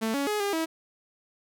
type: tone with pitch steps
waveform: sawtooth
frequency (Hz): 222.5 / 280.7 / 420.1 / 403.1 / 323.5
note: A3 / C#4 / G#4 / G4 / E4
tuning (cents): +20 / +22 / +20 / +48 / -32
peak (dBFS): -22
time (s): 0.01-0.66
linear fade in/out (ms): 20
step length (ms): 130
effects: none